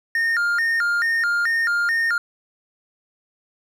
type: tone with vibrato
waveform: triangle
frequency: 1606 Hz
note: G6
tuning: 41 cents sharp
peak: -16 dBFS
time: 0.15-2.18 s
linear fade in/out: 2 ms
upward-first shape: square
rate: 2.3 Hz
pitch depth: 230 cents each way
effects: none